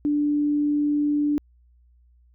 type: tone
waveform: sine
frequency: 293.7 Hz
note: D4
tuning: in tune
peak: -19 dBFS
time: 0.05-1.38 s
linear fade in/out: 0 ms
effects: added 60 Hz sine -54 dBFS peak until 2.34 s